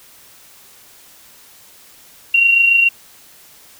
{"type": "tone with amplitude modulation", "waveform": "sine", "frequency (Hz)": 2752, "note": "F7", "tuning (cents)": -26, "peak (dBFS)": -7, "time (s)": [2.34, 2.89], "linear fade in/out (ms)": 5, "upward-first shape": "sine", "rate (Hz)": 27, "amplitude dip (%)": 45, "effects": ["white hiss -45 dBFS RMS until 3.79 s"]}